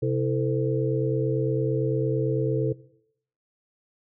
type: tone cluster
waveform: sine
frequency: 130.3 / 327.4 / 440.1 / 509 Hz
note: C3 / E4 / A4 / C5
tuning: -7 / -12 / 0 / -48 cents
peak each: -25 / -30 / -26 / -32 dBFS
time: 0.02-2.73 s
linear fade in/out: 10 ms
effects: noise-tail reverb RT60 0.7 s tail -19 dB re dry